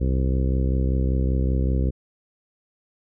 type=harmonic tone; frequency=65.2 Hz; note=C2; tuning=5 cents flat; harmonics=1 / 2 / 3 / 4 / 5 / 6 / 7 / 8; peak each=-20 / -26 / -30 / -32 / -34 / -36 / -37 / -38 dBFS; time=0-1.91 s; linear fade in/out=20 ms; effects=none